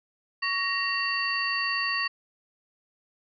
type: tone cluster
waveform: sine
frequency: 1121 / 1875 / 2739 / 4556 Hz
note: C#6 / A#6 / F7 / C#8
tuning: +19 / +10 / -34 / +47 cents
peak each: -32 / -29 / -31 / -31 dBFS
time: 0.42-2.08 s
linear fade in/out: 10 ms
effects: none